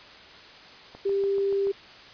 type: click train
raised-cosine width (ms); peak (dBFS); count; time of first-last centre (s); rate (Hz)
1; -29; 6; 0.95-1.67; 6.94
type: tone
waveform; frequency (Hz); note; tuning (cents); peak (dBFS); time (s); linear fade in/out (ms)
sine; 395.5; G4; +15; -22; 1.05-1.72; 10
effects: white hiss -47 dBFS RMS until 2.13 s + resampled to 11025 Hz